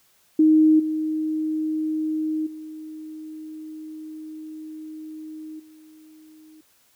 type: tone with level steps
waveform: sine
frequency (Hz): 312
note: D#4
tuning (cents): +5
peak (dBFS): -12 / -22 / -34 / -46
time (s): 0.39-6.61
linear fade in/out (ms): 5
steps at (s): 0.79 / 2.46 / 5.59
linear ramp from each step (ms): 10
effects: white hiss -61 dBFS RMS until 6.95 s